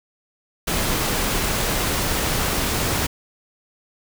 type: noise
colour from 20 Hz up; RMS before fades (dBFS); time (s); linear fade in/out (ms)
pink; -22; 0.67-3.07; 10
effects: none